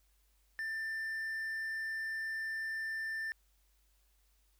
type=tone; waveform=triangle; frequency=1783 Hz; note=A6; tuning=22 cents sharp; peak=-34 dBFS; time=0.59-3.32 s; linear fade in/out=0 ms; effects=added 50 Hz sine -69 dBFS peak until 4.59 s + white hiss -75 dBFS RMS until 4.59 s